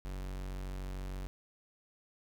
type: tone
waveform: 45% pulse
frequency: 46.94 Hz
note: F#1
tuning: 26 cents sharp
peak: -38 dBFS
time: 0.05-1.27 s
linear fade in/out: 0 ms
effects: none